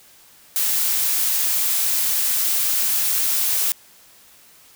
blue noise, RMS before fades -20 dBFS, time 0.56-3.72 s, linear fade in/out 0 ms, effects white hiss -50 dBFS RMS until 4.75 s

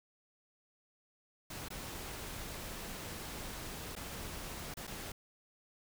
pink noise with dropouts, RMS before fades -44 dBFS, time 1.5-5.12 s, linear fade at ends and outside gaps 5 ms, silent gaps 1.685-1.703 / 3.954-3.963 / 4.741-4.769 / 4.87-4.875 s, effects none

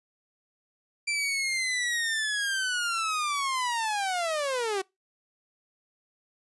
sawtooth linear sweep, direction down, 2355 to 370 Hz, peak -23 dBFS, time 1.07-4.82 s, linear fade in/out 10 ms, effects noise-tail reverb RT60 0.2 s tail -24 dB re dry + resampled to 24000 Hz

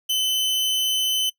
40% pulse tone, 3038 Hz, F#7, 45 cents sharp, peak -19 dBFS, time 0.09-1.3 s, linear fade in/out 10 ms, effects noise-tail reverb RT60 0.1 s tail -19 dB re dry

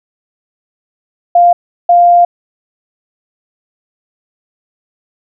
sine tone bursts at uneven times, 698.5 Hz, F5, in tune, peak -3 dBFS, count 2, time 1.35-1.53 / 1.89-2.25 s, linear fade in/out 5 ms, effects none

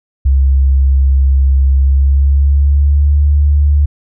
sine tone with pitch glide, 67.4 to 72.66 Hz, C#2 to D2, -48 to -18 cents, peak -6 dBFS, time 0.25-3.86 s, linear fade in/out 10 ms, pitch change +130 cents, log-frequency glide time 1.74-3.18 s, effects none

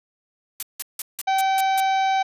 blue noise bursts, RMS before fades -26 dBFS, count 7, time 0.6-1.802 s, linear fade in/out 0 ms, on 26 ms, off 170 ms
harmonic tone, 770 Hz, G5, 31 cents flat, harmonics 1 / 2 / 3 / 4 / 5 / 6 / 7 / 8, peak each -18 / -32 / -31 / -39 / -35 / -46 / -47 / -44 dBFS, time 1.27-2.23 s, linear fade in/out 10 ms
effects resampled to 32000 Hz

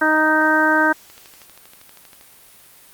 harmonic tone, 311.1 Hz, D#4, in tune, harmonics 1 / 2 / 3 / 4 / 5 / 6, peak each -20 / -22 / -20 / -24 / -16 / -28 dBFS, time 0.01-0.93 s, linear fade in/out 10 ms
click train, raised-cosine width 0.2 ms, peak -26 dBFS, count 15, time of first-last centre 1.1-2.211 s, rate 12.6 Hz
effects white hiss -47 dBFS RMS until 2.93 s + Opus 48 kbps

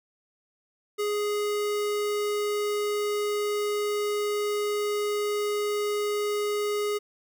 square tone, 415.3 Hz, G#4, in tune, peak -26 dBFS, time 0.98-6.99 s, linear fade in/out 20 ms, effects none

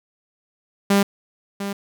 sawtooth tone with echo, 199.4 Hz, G3, 30 cents sharp, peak -10 dBFS, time 0.9-1.03 s, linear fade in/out 5 ms, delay 700 ms, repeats 1, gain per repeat -11 dB, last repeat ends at 1.73 s, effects none

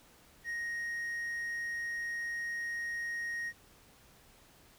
triangle tone, 1872 Hz, A#6, 7 cents sharp, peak -33 dBFS, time 0.44-3.53 s, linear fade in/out 50 ms, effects pink hiss -61 dBFS RMS until 4.78 s

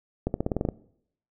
accelerating click train, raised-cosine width 2 ms, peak -12 dBFS, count 9, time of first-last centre 0.27-0.688 s, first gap 71 ms, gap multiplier 0.91, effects noise-tail reverb RT60 0.7 s tail -21 dB re dry

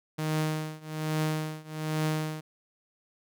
sawtooth tone with tremolo, 155.56 Hz, D#3, in tune, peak -21 dBFS, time 0.18-2.41 s, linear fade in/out 10 ms, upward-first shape triangle, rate 1.2 Hz, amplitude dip 95%, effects none

